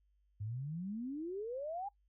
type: exponential sweep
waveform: sine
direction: up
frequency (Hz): 99.1 to 830.6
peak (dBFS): -38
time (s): 0.4-1.89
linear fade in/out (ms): 10
effects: noise-tail reverb RT60 0.1 s tail -21 dB re dry + added 50 Hz sine -70 dBFS peak until 2.08 s